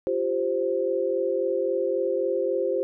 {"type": "chord", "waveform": "sine", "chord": "F suspended second", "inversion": "none", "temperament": "just", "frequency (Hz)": [349.2, 392.9, 523.8], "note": ["F4", "G4", "C5"], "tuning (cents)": [0, 4, 2], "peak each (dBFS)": [-29, -27, -25], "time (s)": [0.07, 2.83], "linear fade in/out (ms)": 0, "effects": []}